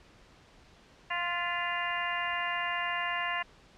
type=harmonic tone with a mistuned harmonic; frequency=349.2 Hz; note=F4; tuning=in tune; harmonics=2 / 3 / 4 / 5 / 6 / 7 / 8; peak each=-38 / -35 / -43 / -35 / -37 / -43 / -38 dBFS; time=1.1-3.43 s; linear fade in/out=10 ms; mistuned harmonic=6; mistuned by=-45 cents; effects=pink hiss -58 dBFS RMS until 3.77 s + low-pass 5000 Hz 12 dB/octave